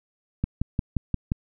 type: click train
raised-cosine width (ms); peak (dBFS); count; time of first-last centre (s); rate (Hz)
5; -11; 6; 0.44-1.319; 5.69
effects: none